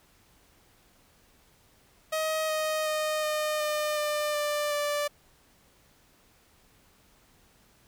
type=tone with pitch steps; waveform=sawtooth; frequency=630 / 623.5 / 617 / 610.7 / 604.3 / 598.1 / 591.9 / 585.8 Hz; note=D#5 / D#5 / D#5 / D#5 / D5 / D5 / D5 / D5; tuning=+21 / +3 / -15 / -32 / +49 / +31 / +13 / -5 cents; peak=-23 dBFS; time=2.12-5.08 s; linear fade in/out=10 ms; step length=370 ms; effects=pink hiss -62 dBFS RMS until 7.87 s